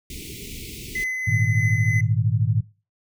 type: band-stop noise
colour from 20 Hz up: pink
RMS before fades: -36 dBFS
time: 0.1-1.04 s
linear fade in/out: 2 ms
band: 450 to 2100 Hz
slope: 96 dB/octave
type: tone with tremolo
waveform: triangle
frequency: 2031 Hz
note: B6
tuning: 48 cents sharp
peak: -21 dBFS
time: 0.95-2.01 s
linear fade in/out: 5 ms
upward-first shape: sine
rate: 3.2 Hz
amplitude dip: 30%
type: chord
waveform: sine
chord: Ab suspended second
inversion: none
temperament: just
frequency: 103.83 / 116.8 / 155.74 Hz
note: Ab2 / Bb2 / Eb3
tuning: 0 / +4 / +2 cents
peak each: -22 / -22 / -26 dBFS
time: 1.27-2.61 s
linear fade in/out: 10 ms
effects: noise-tail reverb RT60 0.3 s tail -17 dB re dry